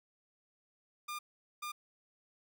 sawtooth tone bursts at uneven times, 1205 Hz, D6, 44 cents sharp, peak -35 dBFS, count 2, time 1.08-1.19 / 1.62-1.72 s, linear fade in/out 10 ms, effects none

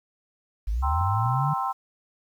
sine linear sweep, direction up, 47.84 to 151.8 Hz, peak -23 dBFS, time 0.67-1.54 s, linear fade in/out 10 ms
sine chord, C dominant seventh, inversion second, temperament equal, 784 / 932.3 / 1046.5 / 1318.5 Hz, G5 / Bb5 / C6 / E6, 0 / 0 / 0 / 0 cents, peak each -29 / -33 / -28 / -32 dBFS, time 0.82-1.73 s, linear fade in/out 20 ms
clicks, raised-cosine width 5 ms, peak -30 dBFS, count 2, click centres 1.012 / 1.262 s
effects 9-bit

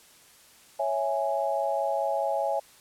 sine chord, C# minor, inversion none, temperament equal, 554.4 / 659.3 / 830.6 Hz, C#5 / E5 / G#5, 0 / 0 / 0 cents, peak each -29 dBFS, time 0.79-2.6 s, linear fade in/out 10 ms, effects white hiss -55 dBFS RMS until 2.8 s + low-pass 12000 Hz 12 dB/octave

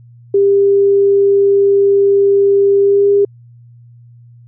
sine tone with pitch glide, 398.1 to 402.7 Hz, G4 to G4, +27 to +47 cents, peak -7 dBFS, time 0.34-3.25 s, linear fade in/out 5 ms, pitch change +20 cents, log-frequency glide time 2.8-3.1 s, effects added 119 Hz sine -38 dBFS peak until 4.47 s

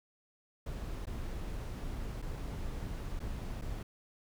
brown noise with dropouts, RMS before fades -39 dBFS, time 0.66-3.83 s, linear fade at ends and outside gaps 5 ms, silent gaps 1.056-1.069 / 2.219-2.223 / 3.193-3.201 / 3.614-3.619 s, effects none

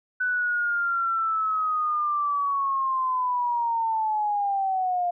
sine linear sweep, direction down, 1500 to 698.5 Hz, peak -22 dBFS, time 0.2-5.11 s, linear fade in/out 10 ms, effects none

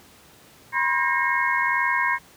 sine tone cluster, 974 / 1056 / 1608 / 1852 / 2169 Hz, B5 / C6 / G6 / A#6 / C#7, -24 / +16 / +44 / -12 / -38 cents, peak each -26 dBFS, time 0.72-2.19 s, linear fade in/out 50 ms, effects pink hiss -51 dBFS RMS until 2.36 s + high-pass 80 Hz 12 dB/octave

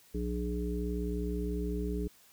harmonic tone with a mistuned harmonic, 59.6 Hz, A#1, 39 cents sharp, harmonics 1 / 3 / 5 / 7, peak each -34 / -37 / -39 / -38 dBFS, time 0.14-2.08 s, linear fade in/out 10 ms, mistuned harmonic 1, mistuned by +30 cents, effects white hiss -61 dBFS RMS until 2.32 s

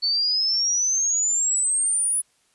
sine exponential sweep, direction up, 4443 to 10000 Hz, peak -19 dBFS, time 0.02-2.22 s, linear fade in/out 20 ms, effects white hiss -64 dBFS RMS until 2.54 s + resampled to 24000 Hz

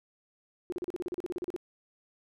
sine tone bursts, 355.4 Hz, F4, 30 cents sharp, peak -31 dBFS, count 15, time 0.7-1.563 s, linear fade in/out 0 ms, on 23 ms, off 37 ms, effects none

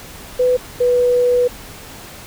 sine tone pair in turn, 500 / 491.4 Hz, B4 / B4, +21 / -9 cents, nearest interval unison, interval 30 cents, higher first, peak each -11 dBFS, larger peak neither, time 0.39-0.57 / 0.8-1.48 s, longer second, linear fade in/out 10 ms, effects pink hiss -36 dBFS RMS until 2.26 s

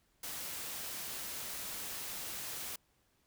white noise, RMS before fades -42 dBFS, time 0.23-2.76 s, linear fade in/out 5 ms, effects pink hiss -74 dBFS RMS until 3.26 s

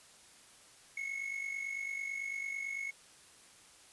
triangle tone with amplitude modulation, 2190 Hz, C#7, 22 cents flat, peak -32 dBFS, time 0.97-2.91 s, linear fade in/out 5 ms, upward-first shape sine, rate 49 Hz, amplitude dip 65%, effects white hiss -59 dBFS RMS until 3.92 s + resampled to 24000 Hz

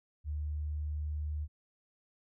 sine tone with pitch glide, 74.9 to 75.38 Hz, D2 to D2, +35 to +46 cents, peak -33 dBFS, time 0.24-1.48 s, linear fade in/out 50 ms, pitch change +11 cents, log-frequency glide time 0.5-1.14 s, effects none

